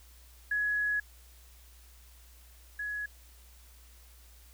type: tone pair in turn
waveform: sine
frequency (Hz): 1681 / 1681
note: G#6 / G#6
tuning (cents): +20 / +20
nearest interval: unison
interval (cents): 0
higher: neither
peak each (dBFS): -27 / -33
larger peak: first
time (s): 0.51-1 / 2.79-3.06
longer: first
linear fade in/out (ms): 5
effects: added 60 Hz sine -54 dBFS peak until 4.53 s + white hiss -60 dBFS RMS until 4.53 s